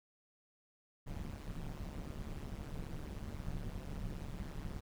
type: noise with amplitude modulation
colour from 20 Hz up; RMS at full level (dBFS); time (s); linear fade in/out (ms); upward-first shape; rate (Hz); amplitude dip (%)
brown; -39; 1.06-4.81; 20; sine; 144; 95
effects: none